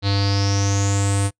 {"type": "tone with low-pass filter sweep", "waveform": "square", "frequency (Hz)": 99.6, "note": "G2", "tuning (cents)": 28, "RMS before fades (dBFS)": -19, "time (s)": [0.02, 1.31], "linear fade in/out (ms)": 50, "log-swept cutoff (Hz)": [4100, 9100], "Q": 8.6, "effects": ["noise-tail reverb RT60 0.1 s tail -24 dB re dry"]}